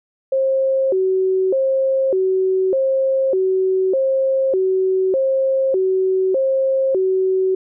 sine tone with vibrato, 448.3 Hz, A4, 32 cents sharp, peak -14 dBFS, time 0.32-7.55 s, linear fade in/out 5 ms, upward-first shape square, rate 0.83 Hz, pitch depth 300 cents each way, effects none

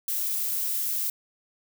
violet noise, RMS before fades -28 dBFS, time 0.08-1.1 s, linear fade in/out 2 ms, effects none

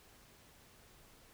silence, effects pink hiss -62 dBFS RMS until 1.33 s

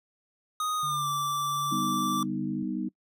square tone with pitch glide, 1244.5 to 1167.9 Hz, D#6 to D6, 0 to -10 cents, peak -28 dBFS, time 0.6-2.23 s, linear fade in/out 2 ms, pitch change -110 cents, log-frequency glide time 0.78-1.09 s
sine tone with tremolo, 145.1 Hz, D3, 21 cents flat, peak -36 dBFS, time 0.83-2.63 s, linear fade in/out 2 ms, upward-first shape triangle, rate 1.4 Hz, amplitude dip 55%
sine chord, G augmented, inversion none, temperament equal, 196 / 246.9 / 311.1 Hz, G3 / B3 / D#4, 0 / 0 / 0 cents, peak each -33 dBFS, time 1.71-2.89 s, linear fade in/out 10 ms
effects noise-tail reverb RT60 0.1 s tail -23 dB re dry

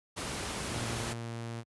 pink noise, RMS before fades -36 dBFS, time 0.16-1.14 s, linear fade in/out 20 ms
sawtooth tone with pitch glide, 116.54 to 115.87 Hz, A#2 to A#2, 0 to -10 cents, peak -33 dBFS, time 0.68-1.64 s, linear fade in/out 50 ms, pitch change -10 cents, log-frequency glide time 0.89-1.33 s
effects high-pass 60 Hz 12 dB/octave + resampled to 24000 Hz

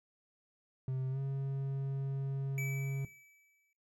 triangle tone with pitch glide, 130.81 to 136.52 Hz, C3 to C#3, 0 to -26 cents, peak -31 dBFS, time 0.88-3.05 s, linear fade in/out 2 ms, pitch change +74 cents, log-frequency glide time 1.1-1.19 s
square tone with exponential decay, 2300 Hz, D7, 37 cents flat, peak -38 dBFS, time 2.58-3.73 s, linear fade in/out 1 ms, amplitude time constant 250 ms
effects noise-tail reverb RT60 0.3 s tail -18 dB re dry

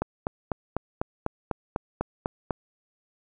click train, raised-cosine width 1 ms, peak -12 dBFS, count 11, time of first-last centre 0.02-2.508 s, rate 4.02 Hz, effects none

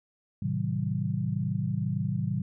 sine chord, A diminished seventh, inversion none, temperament just, 110 / 132 / 158.4 / 190.08 Hz, A2 / C3 / Eb3 / Gb3, 0 / +16 / +31 / +47 cents, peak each -32 dBFS, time 0.42-2.42 s, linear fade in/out 5 ms, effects none

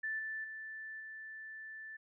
sine tone with level steps, 1760 Hz, A6, in tune, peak -35 / -38 / -43 / -45 dBFS, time 0.03-1.97 s, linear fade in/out 10 ms, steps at 0.19 / 0.44 / 1 s, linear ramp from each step 2 ms, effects none

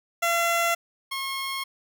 15% pulse tone pair in turn, 681 / 1081 Hz, F5 / C#6, -44 / -44 cents, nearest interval minor sixth, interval 800 cents, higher second, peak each -15 / -22 dBFS, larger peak first, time 0.22-0.75 / 1.11-1.64 s, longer neither, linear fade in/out 10 ms, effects none

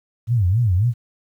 sine tone with vibrato, 103.83 Hz, G#2, in tune, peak -14 dBFS, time 0.27-0.94 s, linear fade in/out 50 ms, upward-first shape sine, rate 3.7 Hz, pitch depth 290 cents each way, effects 9-bit

